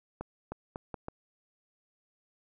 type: accelerating click train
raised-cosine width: 1 ms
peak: -23 dBFS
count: 5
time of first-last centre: 0.21-1.084 s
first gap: 310 ms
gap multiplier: 0.77
effects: none